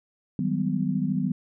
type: tone cluster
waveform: sine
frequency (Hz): 156.9 / 188.5 / 202.4 / 250.2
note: D#3 / F#3 / G#3 / B3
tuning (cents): +15 / +32 / -44 / +23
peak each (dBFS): -29 / -27 / -31 / -28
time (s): 0.39-1.32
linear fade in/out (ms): 2
effects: none